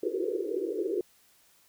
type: band-pass noise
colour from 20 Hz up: pink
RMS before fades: -31 dBFS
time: 0.03-1.01 s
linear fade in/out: 2 ms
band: 330 to 490 Hz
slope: 96 dB/octave
effects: white hiss -63 dBFS RMS until 1.68 s